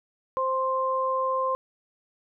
sine tone pair together, 523.3 / 1048.8 Hz, C5 / C6, 0 / +4 cents, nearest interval octave, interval 1204 cents, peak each -27 / -25 dBFS, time 0.37-1.55 s, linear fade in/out 0 ms, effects none

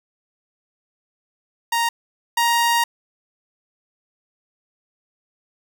sawtooth tone pair in turn, 932.3 / 938.2 Hz, A#5 / A#5, 0 / +11 cents, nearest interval unison, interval 11 cents, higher second, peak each -14 / -12 dBFS, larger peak second, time 1.72-1.89 / 2.37-2.84 s, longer second, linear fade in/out 5 ms, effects none

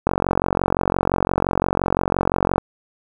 click train, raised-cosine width 1 ms, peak -3 dBFS, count 116, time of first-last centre 0.07-2.581 s, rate 45.8 Hz, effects 7-bit

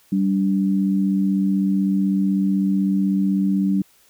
sine tone pair together, 194 / 290 Hz, G3 / D4, -18 / -22 cents, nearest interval perfect fifth, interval 696 cents, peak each -17 / -23 dBFS, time 0.12-3.82 s, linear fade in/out 5 ms, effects white hiss -56 dBFS RMS until 4.09 s

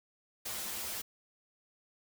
white noise with comb filter, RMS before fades -39 dBFS, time 0.45-1.02 s, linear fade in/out 10 ms, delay 7.2 ms, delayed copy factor -0.95, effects none

